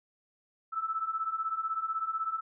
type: beating tone pair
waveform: sine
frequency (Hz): 1304 / 1320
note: E6 / E6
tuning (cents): -19 / +2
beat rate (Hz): 16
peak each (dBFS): -35 / -32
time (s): 0.72-2.41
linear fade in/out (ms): 20
effects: none